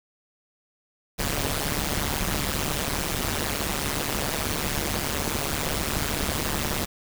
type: noise with amplitude modulation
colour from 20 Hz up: pink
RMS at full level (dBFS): -23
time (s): 1.18-6.86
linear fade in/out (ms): 20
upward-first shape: sine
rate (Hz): 146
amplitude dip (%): 100
effects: none